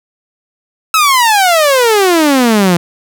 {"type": "exponential sweep", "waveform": "sawtooth", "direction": "down", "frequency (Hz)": [1318.5, 167.8], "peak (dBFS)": -3, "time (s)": [0.94, 2.77], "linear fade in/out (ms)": 2, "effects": []}